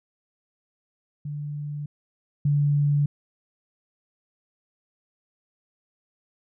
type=tone pair in turn; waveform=sine; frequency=146.83 / 144.81 Hz; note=D3 / D3; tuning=0 / -24 cents; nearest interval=unison; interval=24 cents; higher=first; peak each=-29 / -18 dBFS; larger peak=second; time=1.25-1.86 / 2.45-3.06 s; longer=neither; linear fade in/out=5 ms; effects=none